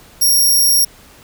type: tone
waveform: 10% pulse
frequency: 5590 Hz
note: F8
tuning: 1 cent sharp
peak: -4 dBFS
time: 0.21-0.85 s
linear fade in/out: 10 ms
effects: pink hiss -44 dBFS RMS until 1.23 s